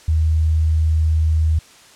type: tone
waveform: sine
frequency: 79.1 Hz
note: D#2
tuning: 29 cents sharp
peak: -13 dBFS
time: 0.08-1.59 s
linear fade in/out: 5 ms
effects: white hiss -46 dBFS RMS until 1.95 s + low-pass 8000 Hz 12 dB/octave